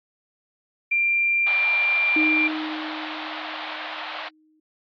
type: tone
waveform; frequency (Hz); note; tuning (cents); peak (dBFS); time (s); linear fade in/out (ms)
sine; 2376; D7; +20; -18; 0.91-2.48; 10
type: band-pass noise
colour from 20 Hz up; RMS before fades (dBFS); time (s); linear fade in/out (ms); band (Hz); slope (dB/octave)
pink; -33; 1.46-4.29; 10; 620 to 4000; 48
type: tone with exponential decay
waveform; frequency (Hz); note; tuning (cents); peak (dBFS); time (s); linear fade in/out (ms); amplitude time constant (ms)
sine; 311.1; D#4; 0; -20; 2.16-4.6; 5; 530
effects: AAC 64 kbps